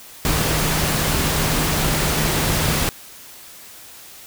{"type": "tone in noise", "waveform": "sine", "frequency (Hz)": 155.56, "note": "D#3", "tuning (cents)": 0, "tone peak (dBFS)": -26, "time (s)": [0.25, 2.89], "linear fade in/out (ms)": 0, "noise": "pink", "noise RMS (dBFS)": -20, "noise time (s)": [0.25, 2.89], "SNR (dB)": -9, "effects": ["white hiss -41 dBFS RMS until 4.26 s"]}